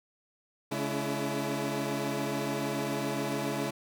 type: tone cluster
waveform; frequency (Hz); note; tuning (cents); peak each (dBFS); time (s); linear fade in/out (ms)
20% pulse; 139.1 / 212.4 / 285.4 / 335.9; C#3 / G#3 / D4 / E4; +6 / +39 / -49 / +33; -31; 0.71-3.71; 10
effects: none